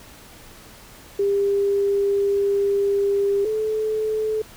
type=tone pair in turn; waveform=sine; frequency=400 / 433.4 Hz; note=G4 / A4; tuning=+35 / -26 cents; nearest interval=minor second; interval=139 cents; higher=second; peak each=-17 / -20 dBFS; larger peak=first; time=1.19-3.45 / 3.45-4.42 s; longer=first; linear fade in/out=5 ms; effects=pink hiss -45 dBFS RMS until 4.56 s